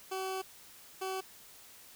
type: tone bursts at uneven times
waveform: 20% pulse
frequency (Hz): 379.5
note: F#4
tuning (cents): +44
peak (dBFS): -30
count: 2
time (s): 0.11-0.42 / 1.01-1.21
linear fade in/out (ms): 10
effects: white hiss -55 dBFS RMS until 1.95 s